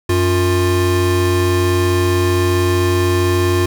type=tone pair together; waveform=square; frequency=92.64 / 353.4 Hz; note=F#2 / F4; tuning=+3 / +21 cents; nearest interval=octave + major seventh; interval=2318 cents; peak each=-16 dBFS; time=0.09-3.66 s; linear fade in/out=5 ms; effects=8-bit